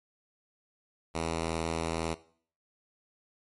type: tone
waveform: 5% pulse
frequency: 82 Hz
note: E2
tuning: 9 cents flat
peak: -19 dBFS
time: 1.14-2.15 s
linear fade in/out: 20 ms
effects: noise-tail reverb RT60 0.5 s tail -18 dB re dry + MP3 48 kbps